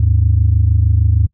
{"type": "tone pair together", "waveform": "sine", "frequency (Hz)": [77.35, 103.83], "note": ["D#2", "G#2"], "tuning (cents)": [-10, 0], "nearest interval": "perfect fourth", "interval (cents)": 510, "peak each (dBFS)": -11, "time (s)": [0, 1.27], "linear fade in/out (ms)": 5, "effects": ["noise-tail reverb RT60 0.1 s tail -24 dB re dry", "tanh soft clip ceiling -3 dBFS"]}